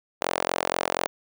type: tone with high-pass filter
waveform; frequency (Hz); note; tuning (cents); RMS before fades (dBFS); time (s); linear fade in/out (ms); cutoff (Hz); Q
sawtooth; 44.19; F1; +21; -27; 0.21-1.07; 0; 600; 1.6
effects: none